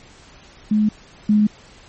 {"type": "tone pair in turn", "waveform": "sine", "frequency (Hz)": [212.6, 210.4], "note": ["G#3", "G#3"], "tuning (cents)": [41, 23], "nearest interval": "unison", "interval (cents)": 18, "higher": "first", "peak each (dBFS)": [-13, -11], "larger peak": "second", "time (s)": [[0.71, 0.89], [1.29, 1.47]], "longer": "neither", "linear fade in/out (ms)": 5, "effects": ["pink hiss -46 dBFS RMS until 1.88 s", "MP3 32 kbps"]}